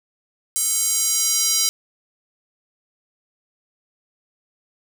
square tone with high-pass filter sweep, 439.9 Hz, A4, in tune, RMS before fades -20 dBFS, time 0.56-1.69 s, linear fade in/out 0 ms, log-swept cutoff 8000 to 5300 Hz, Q 2, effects none

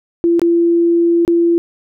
sine tone with dropouts, 340 Hz, F4, 46 cents flat, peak -9 dBFS, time 0.24-1.58 s, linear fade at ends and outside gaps 0 ms, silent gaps 0.395-0.417 / 1.25-1.278 s, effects none

